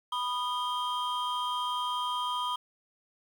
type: tone cluster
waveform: triangle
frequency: 988 / 1233 / 3188 Hz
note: B5 / D#6 / G7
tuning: 0 / -16 / +28 cents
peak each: -30 / -33 / -34 dBFS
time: 0.12-2.56 s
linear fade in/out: 5 ms
effects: 9-bit